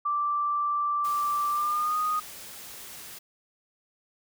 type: tone with pitch glide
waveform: sine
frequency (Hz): 1172 to 1239.5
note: D6 to D#6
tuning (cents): -4 to -7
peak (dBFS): -24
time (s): 0.05-2.2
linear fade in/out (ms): 10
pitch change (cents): +97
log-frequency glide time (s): 1.49-1.97
type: noise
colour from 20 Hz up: white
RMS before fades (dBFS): -43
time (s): 1.04-3.19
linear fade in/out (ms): 10
effects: none